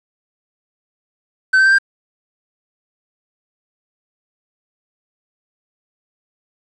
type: tone with pitch steps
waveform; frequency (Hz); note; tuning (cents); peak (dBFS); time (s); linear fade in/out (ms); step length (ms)
triangle; 1530 / 1549.6 / 1569.4 / 1589.5; G6 / G6 / G6 / G6; -42 / -20 / +2 / +24; -7; 1.53-1.786; 10; 64
effects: resampled to 22050 Hz + 7-bit